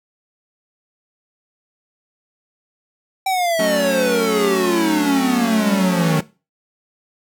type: exponential sweep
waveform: square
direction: down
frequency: 779 to 154 Hz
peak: -17 dBFS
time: 3.26-6.2 s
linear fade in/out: 5 ms
type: chord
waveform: sawtooth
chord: F# minor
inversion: none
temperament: equal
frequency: 185 / 220 / 277.2 Hz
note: F#3 / A3 / C#4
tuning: 0 / 0 / 0 cents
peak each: -20 dBFS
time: 3.59-6.21 s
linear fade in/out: 5 ms
effects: noise-tail reverb RT60 0.3 s tail -19 dB re dry